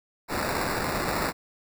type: noise with sample-and-hold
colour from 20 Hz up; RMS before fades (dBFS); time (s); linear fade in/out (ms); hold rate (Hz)
white; -28; 0.28-1.33; 50; 3150
effects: none